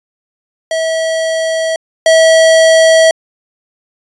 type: tone pair in turn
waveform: square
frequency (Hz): 647 / 647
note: E5 / E5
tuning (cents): -32 / -32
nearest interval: unison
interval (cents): 0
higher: neither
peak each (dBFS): -13 / -5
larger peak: second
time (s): 0.71-1.76 / 2.06-3.11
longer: neither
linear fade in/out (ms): 2
effects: resampled to 22050 Hz